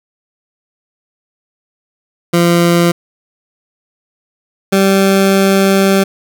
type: tone pair in turn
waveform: 20% pulse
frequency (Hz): 171.8 / 194.45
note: F3 / G3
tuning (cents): -28 / -14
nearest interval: major second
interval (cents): 214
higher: second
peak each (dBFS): -3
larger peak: neither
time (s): 2.33-2.92 / 4.72-6.04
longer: second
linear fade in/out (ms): 10
effects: none